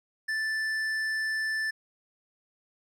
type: tone with tanh clipping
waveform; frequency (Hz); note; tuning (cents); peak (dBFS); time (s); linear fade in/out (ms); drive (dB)
sine; 1760; A6; 0; -29; 0.28-1.71; 10; 10
effects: none